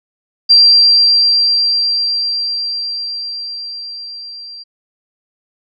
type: tone with level ramp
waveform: sine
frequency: 4727 Hz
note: D8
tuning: 10 cents sharp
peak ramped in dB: -3 to -29 dBFS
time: 0.49-4.64 s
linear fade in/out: 20 ms
effects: none